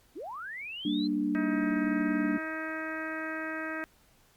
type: linear sweep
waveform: sine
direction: up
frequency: 246.3 to 4186 Hz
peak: -37 dBFS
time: 0.15-1.08 s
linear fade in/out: 20 ms
type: chord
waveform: sine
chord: G minor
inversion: none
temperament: equal with one note detuned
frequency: 196 / 233.1 / 295.9 Hz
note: G3 / Bb3 / D4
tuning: 0 / 0 / +13 cents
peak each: -34 / -33 / -28 dBFS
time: 0.85-2.38 s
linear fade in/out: 5 ms
type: harmonic tone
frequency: 316.9 Hz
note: D#4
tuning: 32 cents sharp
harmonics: 1 / 2 / 3 / 4 / 5 / 6 / 7 / 8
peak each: -38 / -41 / -48 / -42 / -38 / -41 / -49 / -48 dBFS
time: 1.35-3.84 s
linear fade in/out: 0 ms
effects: pink hiss -64 dBFS RMS until 4.36 s + Opus 48 kbps